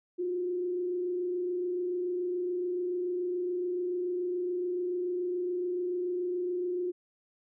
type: tone with frequency modulation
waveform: sine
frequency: 357.8 Hz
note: F4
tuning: 42 cents sharp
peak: -29 dBFS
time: 0.18-6.92 s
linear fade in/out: 20 ms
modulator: 27 Hz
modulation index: 0.34
effects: none